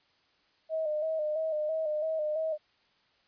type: tone with vibrato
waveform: sine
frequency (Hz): 622.3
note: D#5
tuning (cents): 0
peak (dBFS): -28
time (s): 0.69-2.58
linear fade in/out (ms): 50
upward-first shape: square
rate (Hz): 3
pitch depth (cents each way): 43
effects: white hiss -68 dBFS RMS until 3.27 s + resampled to 11025 Hz